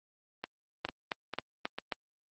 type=two click trains; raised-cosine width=0.3 ms; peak=-15 / -19 dBFS; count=5 / 4; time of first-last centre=0.85-1.922 / 0.44-1.785 s; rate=3.73 / 2.23 Hz; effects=high-pass 200 Hz 12 dB/octave + Opus 24 kbps